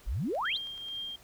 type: exponential sweep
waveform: sine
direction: up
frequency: 38.94 to 4583 Hz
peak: -29 dBFS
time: 0.06-0.58 s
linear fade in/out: 20 ms
type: click train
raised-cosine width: 0.2 ms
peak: -35 dBFS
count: 6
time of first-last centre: 0.35-0.885 s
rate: 9.34 Hz
type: tone with tremolo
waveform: sine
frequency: 3200 Hz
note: G7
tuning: 35 cents sharp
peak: -34 dBFS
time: 0.45-1.16 s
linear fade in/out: 5 ms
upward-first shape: triangle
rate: 2.3 Hz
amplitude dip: 50%
effects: pink hiss -57 dBFS RMS until 1.23 s